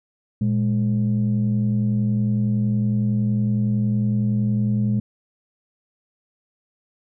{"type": "tone pair together", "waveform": "sine", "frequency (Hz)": [116.86, 207.7], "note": ["A#2", "G#3"], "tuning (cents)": [5, 0], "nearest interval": "minor seventh", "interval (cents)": 995, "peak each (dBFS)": -19, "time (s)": [0.41, 5], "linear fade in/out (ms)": 5, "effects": ["tanh soft clip ceiling -13 dBFS"]}